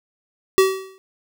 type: tone with exponential decay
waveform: square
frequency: 381.9 Hz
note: G4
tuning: 45 cents flat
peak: -9 dBFS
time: 0.58-0.98 s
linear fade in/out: 0 ms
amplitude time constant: 85 ms
effects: none